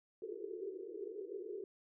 white band-pass noise, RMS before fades -45 dBFS, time 0.22-1.64 s, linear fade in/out 2 ms, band 350 to 450 Hz, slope 96 dB/octave, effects none

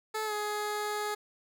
15% pulse tone with pitch glide, 434 to 419.2 Hz, A4 to G#4, -24 to +16 cents, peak -25 dBFS, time 0.14-1.15 s, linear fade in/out 10 ms, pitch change -60 cents, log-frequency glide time 0.25-0.33 s, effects none

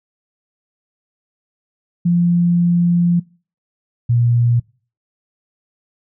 sine tone pair in turn, 173.4 / 119.26 Hz, F3 / A#2, -12 / +40 cents, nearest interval tritone, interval 648 cents, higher first, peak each -11 dBFS, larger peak neither, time 2.05-3.2 / 4.09-4.6 s, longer first, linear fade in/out 10 ms, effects noise-tail reverb RT60 0.4 s tail -24 dB re dry

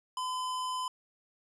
square tone, 1016 Hz, B5, 49 cents sharp, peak -33 dBFS, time 0.17-0.88 s, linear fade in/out 2 ms, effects resampled to 24000 Hz

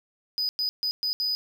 triangle tone bursts at uneven times, 4978 Hz, D#8, in tune, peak -23 dBFS, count 5, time 0.38-0.49 / 0.59-0.69 / 0.83-0.91 / 1.03-1.13 / 1.2-1.35 s, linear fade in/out 0 ms, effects none

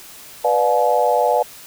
sine chord, B diminished seventh, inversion none, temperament just, 493.9 / 592.7 / 711.2 / 853.4 Hz, B4 / D5 / F5 / Ab5, 0 / +16 / +31 / +47 cents, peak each -19 dBFS, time 0.44-1.43 s, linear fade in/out 10 ms, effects white hiss -40 dBFS RMS until 1.66 s

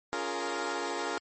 15% pulse chord, Bb minor seventh, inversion first, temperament equal with one note detuned, 281.1 / 349.2 / 415.3 / 466.2 Hz, Db4 / F4 / Ab4 / Bb4, +24 / 0 / 0 / 0 cents, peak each -33 / -30 / -31 / -30 dBFS, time 0.13-1.18 s, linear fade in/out 0 ms, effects MP3 32 kbps

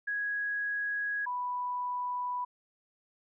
sine tone pair in turn, 1661.2 / 987.8 Hz, G#6 / B5, 0 / 0 cents, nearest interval major sixth, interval 900 cents, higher first, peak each -30 / -31 dBFS, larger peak first, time 0.07-1.26 / 1.26-2.45 s, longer neither, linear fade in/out 10 ms, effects none

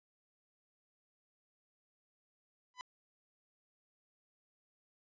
sawtooth tone with exponential growth, 1000 Hz, B5, 21 cents sharp, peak -34 dBFS, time 2.74-2.81 s, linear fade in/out 0 ms, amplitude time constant 15 ms, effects resampled to 16000 Hz

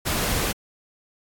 pink noise, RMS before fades -24 dBFS, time 0.05-0.53 s, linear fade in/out 20 ms, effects AAC 64 kbps

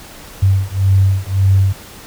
sine beating tone pair, 95.6 / 97.4 Hz, G2 / G2, -43 / -11 cents, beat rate 1.8 Hz, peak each -13 dBFS, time 0.42-1.73 s, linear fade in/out 10 ms, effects pink hiss -36 dBFS RMS until 2.06 s

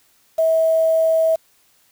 sine tone with quantisation, 647 Hz, E5, 32 cents flat, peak -13 dBFS, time 0.38-1.36 s, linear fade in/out 10 ms, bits 6, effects white hiss -58 dBFS RMS until 1.91 s

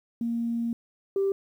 sine tone pair in turn, 233.1 / 392 Hz, A#3 / G4, 0 / 0 cents, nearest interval major sixth, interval 900 cents, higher second, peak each -25 / -21 dBFS, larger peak second, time 0.21-0.73 / 1.16-1.32 s, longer first, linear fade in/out 2 ms, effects tanh soft clip ceiling -18 dBFS + 10-bit

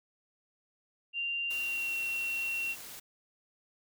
sine tone with pitch glide, 2781 to 2733 Hz, F7 to F7, -8 to -38 cents, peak -31 dBFS, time 1.13-2.76 s, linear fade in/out 50 ms, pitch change -30 cents, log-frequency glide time 1.48-1.94 s
white noise, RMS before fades -46 dBFS, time 1.5-3 s, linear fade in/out 10 ms
effects none

